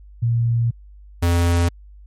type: tone pair in turn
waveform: sine / square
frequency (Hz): 117.1 / 86.03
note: A#2 / F2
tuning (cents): +8 / -26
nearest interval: perfect fourth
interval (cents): 534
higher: first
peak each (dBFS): -15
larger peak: neither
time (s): 0.22-0.71 / 1.22-1.69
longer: first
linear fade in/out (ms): 10
effects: added 50 Hz sine -40 dBFS peak until 2.06 s + MP3 64 kbps